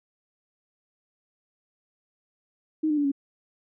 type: tone with pitch steps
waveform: sine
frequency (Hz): 312.1 / 300.4 / 289.2 / 278.4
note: D#4 / D4 / D4 / C#4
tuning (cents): +5 / +39 / -27 / +8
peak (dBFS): -21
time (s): 2.83-3.118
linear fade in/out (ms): 10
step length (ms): 72
effects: none